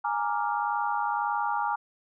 sine chord, Bb dominant seventh, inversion third, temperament equal, 830.6 / 932.3 / 1174.7 / 1396.9 Hz, Ab5 / Bb5 / D6 / F6, 0 / 0 / 0 / 0 cents, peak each -29 / -30 / -33 / -34 dBFS, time 0.04-1.76 s, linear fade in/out 10 ms, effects none

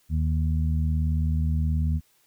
harmonic tone, 78.7 Hz, D#2, 20 cents sharp, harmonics 1 / 2 / 3, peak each -22 / -28 / -34 dBFS, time 0.09-2.01 s, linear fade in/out 50 ms, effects white hiss -64 dBFS RMS until 2.26 s

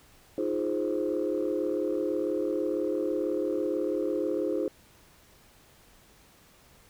sine chord, F minor seventh, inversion third, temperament equal, 311.1 / 349.2 / 415.3 / 523.3 Hz, Eb4 / F4 / Ab4 / C5, 0 / 0 / 0 / 0 cents, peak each -31 dBFS, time 0.38-4.68 s, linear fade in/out 2 ms, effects tanh soft clip ceiling -19 dBFS + pink hiss -58 dBFS RMS until 6.89 s

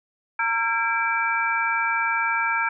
sine tone cluster, 917 / 1359 / 1619 / 2325 Hz, A#5 / F6 / G#6 / D7, -29 / -48 / -45 / -18 cents, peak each -26 dBFS, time 0.39-2.69 s, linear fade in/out 5 ms, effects none

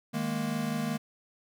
square chord, D# suspended fourth, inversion none, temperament equal, 155.56 / 207.7 / 233.1 Hz, D#3 / G#3 / A#3, 0 / 0 / 0 cents, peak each -36 / -35 / -33 dBFS, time 0.13-0.98 s, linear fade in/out 20 ms, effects none

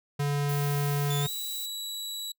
square tone, 143.7 Hz, D3, 37 cents flat, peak -26 dBFS, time 0.19-1.27 s, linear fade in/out 10 ms
violet noise, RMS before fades -39 dBFS, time 0.49-1.66 s, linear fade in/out 2 ms
sawtooth tone with pitch glide, 3505 to 3912 Hz, A7 to B7, -7 to -17 cents, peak -31 dBFS, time 1.1-2.32 s, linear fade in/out 5 ms, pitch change +190 cents, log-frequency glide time 1.21-1.3 s
effects noise-tail reverb RT60 0.1 s tail -25 dB re dry

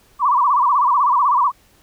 sine tone with vibrato, 1061 Hz, C6, 24 cents sharp, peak -12 dBFS, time 0.19-1.52 s, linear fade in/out 50 ms, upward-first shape sine, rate 16 Hz, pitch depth 180 cents each way, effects pink hiss -54 dBFS RMS until 1.82 s

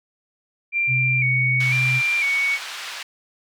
sine tone with vibrato, 2300 Hz, D7, 37 cents flat, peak -18 dBFS, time 0.72-2.59 s, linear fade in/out 50 ms, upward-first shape square, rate 1 Hz, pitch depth 53 cents each way
sine tone, 128.3 Hz, C3, 34 cents flat, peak -21 dBFS, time 0.87-2.02 s, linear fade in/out 50 ms
white band-pass noise, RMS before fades -33 dBFS, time 1.6-3.03 s, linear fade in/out 5 ms, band 1100 to 3600 Hz, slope 12 dB/octave
effects none

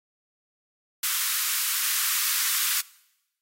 white high-pass noise, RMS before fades -25 dBFS, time 1.03-2.81 s, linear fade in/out 5 ms, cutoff 1100 Hz, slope 48 dB/octave, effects noise-tail reverb RT60 0.9 s tail -22 dB re dry + AAC 48 kbps

